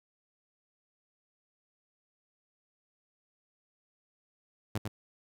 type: tone with echo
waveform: sawtooth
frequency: 106.1 Hz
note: G#2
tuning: 38 cents sharp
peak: -26 dBFS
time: 4.75-4.78 s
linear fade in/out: 5 ms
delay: 100 ms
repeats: 1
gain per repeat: -4 dB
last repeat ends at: 4.88 s
effects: none